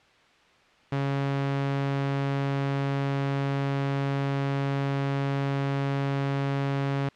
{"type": "tone", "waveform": "sawtooth", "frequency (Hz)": 138.59, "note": "C#3", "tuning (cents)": 0, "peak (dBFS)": -21, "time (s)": [0.92, 7.09], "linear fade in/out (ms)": 5, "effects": ["white hiss -58 dBFS RMS until 7.15 s", "low-pass 3000 Hz 12 dB/octave"]}